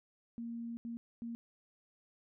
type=tone bursts at uneven times; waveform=sine; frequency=233.1 Hz; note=A#3; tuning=in tune; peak=-39 dBFS; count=3; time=0.38-0.77 / 0.85-0.97 / 1.22-1.35 s; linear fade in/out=0 ms; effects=none